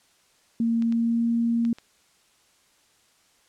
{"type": "tone with pitch glide", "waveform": "sine", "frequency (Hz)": [230.3, 232.8], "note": ["A#3", "A#3"], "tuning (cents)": [-21, -2], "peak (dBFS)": -20, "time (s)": [0.6, 1.73], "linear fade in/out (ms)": 2, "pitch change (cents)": 19, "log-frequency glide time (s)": [0.82, 1.27]}
{"type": "clicks", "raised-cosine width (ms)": 0.2, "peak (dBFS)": -26, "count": 4, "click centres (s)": [0.823, 0.924, 1.651, 1.785]}
{"effects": ["white hiss -62 dBFS RMS until 3.48 s", "low-pass 9000 Hz 12 dB/octave"]}